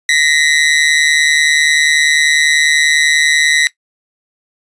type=ring-modulated tone; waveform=sawtooth; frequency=1954 Hz; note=B6; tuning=19 cents flat; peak=-3 dBFS; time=0.09-3.67 s; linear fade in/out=0 ms; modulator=75.1 Hz; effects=noise-tail reverb RT60 0.1 s tail -17 dB re dry + resampled to 22050 Hz